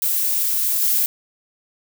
violet noise with level steps, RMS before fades -20 / -18 dBFS, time 0.02-1.06 s, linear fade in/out 2 ms, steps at 0.82 s, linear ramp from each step 2 ms, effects none

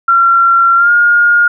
sine tone with pitch glide, 1368 to 1422.8 Hz, F6 to F6, -36 to +32 cents, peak -5 dBFS, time 0.08-1.48 s, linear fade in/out 5 ms, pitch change +68 cents, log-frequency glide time 0.76-0.91 s, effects none

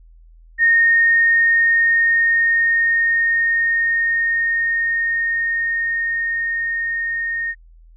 sine tone with level ramp, 1845 Hz, A#6, 18 cents flat, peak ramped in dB -10 to -20 dBFS, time 0.58-7.55 s, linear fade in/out 50 ms, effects added 41 Hz sine -43 dBFS peak until 7.96 s

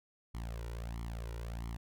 sawtooth tone with flanger, 57.3 Hz, A#1, 29 cents flat, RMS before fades -41 dBFS, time 0.34-1.77 s, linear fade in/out 10 ms, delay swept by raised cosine 0.93 to 2.13 ms, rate 1.5 Hz, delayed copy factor +1, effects none

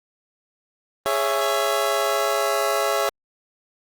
25% pulse chord, C# minor, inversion second, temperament just, 415.8 / 554.4 / 665.2 Hz, G#4 / C#5 / E5, +2 / 0 / +16 cents, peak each -22 / -20 / -20 dBFS, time 1.06-3.09 s, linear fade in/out 0 ms, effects Opus 24 kbps

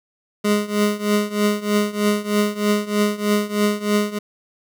25% pulse tone with tremolo, 207.7 Hz, G#3, in tune, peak -10 dBFS, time 0.44-4.19 s, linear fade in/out 10 ms, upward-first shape triangle, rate 3.2 Hz, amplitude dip 90%, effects none

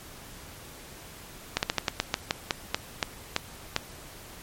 slowing click train, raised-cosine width 0.2 ms, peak -6 dBFS, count 13, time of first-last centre 1.57-3.764 s, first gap 59 ms, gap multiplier 1.19, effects pink hiss -46 dBFS RMS until 4.42 s + MP3 64 kbps

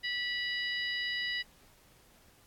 harmonic tone, 978 Hz, B5, 17 cents flat, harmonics 2 / 3 / 4 / 5, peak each -34 / -38 / -40 / -42 dBFS, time 0.03-1.43 s, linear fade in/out 20 ms, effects pink hiss -62 dBFS RMS until 2.46 s + AAC 64 kbps

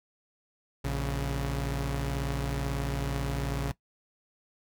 sawtooth tone pair together, 58.36 / 138.9 Hz, A#1 / C#3, +3 / +4 cents, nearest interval octave + minor third, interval 1501 cents, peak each -28 dBFS, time 0.84-3.72 s, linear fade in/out 10 ms, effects noise-tail reverb RT60 0.1 s tail -18 dB re dry

